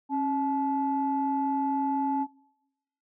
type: tone pair together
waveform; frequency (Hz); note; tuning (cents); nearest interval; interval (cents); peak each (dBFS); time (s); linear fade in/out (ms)
sine; 272.6 / 862; C#4 / A5; -29 / -36; octave + minor sixth; 1993; -27 / -27; 0.09-2.27; 50
effects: noise-tail reverb RT60 1.0 s tail -26 dB re dry + tanh soft clip ceiling -17 dBFS